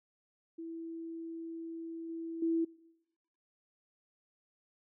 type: tone with level steps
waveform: sine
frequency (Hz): 329.6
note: E4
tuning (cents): 0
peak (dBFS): -40 / -38 / -28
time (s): 0.58-2.65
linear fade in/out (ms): 10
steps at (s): 2.09 / 2.42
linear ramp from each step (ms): 5
effects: noise-tail reverb RT60 0.9 s tail -22 dB re dry